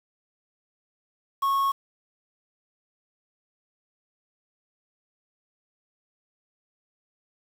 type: tone with quantisation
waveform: triangle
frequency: 1098 Hz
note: C#6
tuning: 17 cents flat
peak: -19 dBFS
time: 1.42-1.72 s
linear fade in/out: 10 ms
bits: 7
effects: none